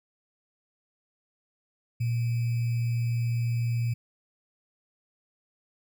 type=tone with sample-and-hold; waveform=sine; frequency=118 Hz; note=A#2; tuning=22 cents sharp; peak=-24 dBFS; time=2-3.94 s; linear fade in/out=10 ms; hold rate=2450 Hz; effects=none